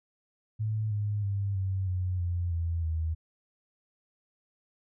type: tone with pitch steps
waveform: sine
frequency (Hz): 108.4 / 103.86 / 99.52 / 95.35 / 91.36 / 87.54 / 83.88 / 80.37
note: A2 / G#2 / G2 / G2 / F#2 / F2 / E2 / E2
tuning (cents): -25 / +1 / +27 / -47 / -21 / +5 / +31 / -43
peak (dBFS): -27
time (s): 0.59-3.15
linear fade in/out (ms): 20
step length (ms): 320
effects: none